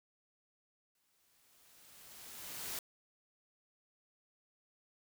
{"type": "noise with exponential growth", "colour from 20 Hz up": "white", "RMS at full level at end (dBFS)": -40, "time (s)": [0.95, 2.79], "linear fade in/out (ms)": 2, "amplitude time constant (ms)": 400, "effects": []}